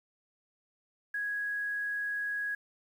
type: tone with quantisation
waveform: sine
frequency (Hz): 1661.2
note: G#6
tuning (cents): 0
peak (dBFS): -31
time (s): 1.14-2.55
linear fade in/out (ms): 5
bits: 10
effects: none